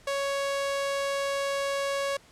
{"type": "tone", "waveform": "sawtooth", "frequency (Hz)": 556, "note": "C#5", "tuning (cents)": 5, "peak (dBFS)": -23, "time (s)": [0.07, 2.17], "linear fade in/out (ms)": 5, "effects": ["pink hiss -56 dBFS RMS until 2.31 s", "low-pass 9000 Hz 12 dB/octave"]}